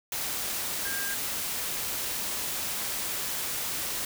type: tone in noise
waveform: sine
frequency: 1606 Hz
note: G6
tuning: 41 cents sharp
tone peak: -34 dBFS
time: 0.85-1.14 s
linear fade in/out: 2 ms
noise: white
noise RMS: -32 dBFS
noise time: 0.12-4.05 s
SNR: -5 dB
effects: none